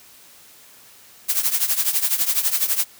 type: noise with tremolo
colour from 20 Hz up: blue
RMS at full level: -17 dBFS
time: 1.28-2.85 s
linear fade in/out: 20 ms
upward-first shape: triangle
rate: 12 Hz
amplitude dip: 85%
effects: white hiss -48 dBFS RMS until 2.99 s + high-pass 60 Hz 12 dB/octave